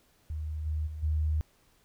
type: tone with level steps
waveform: sine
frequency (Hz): 77.1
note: D#2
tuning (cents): -15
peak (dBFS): -32 / -28 / -36 / -25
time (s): 0.3-1.41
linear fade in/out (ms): 0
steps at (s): 0.65 / 0.86 / 1.02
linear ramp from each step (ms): 20
effects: pink hiss -66 dBFS RMS until 1.84 s